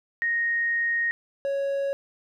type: tone pair in turn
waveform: sine / triangle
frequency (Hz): 1864.7 / 554.4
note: A#6 / C#5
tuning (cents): 0 / 0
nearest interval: octave + major sixth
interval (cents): 2100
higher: first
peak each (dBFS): -22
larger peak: neither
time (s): 0.22-1.11 / 1.45-1.93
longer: first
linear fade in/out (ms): 0
effects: none